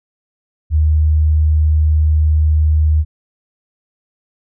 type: tone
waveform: sine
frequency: 77.1 Hz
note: D#2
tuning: 15 cents flat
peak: -9 dBFS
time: 0.7-3.05 s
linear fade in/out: 50 ms
effects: none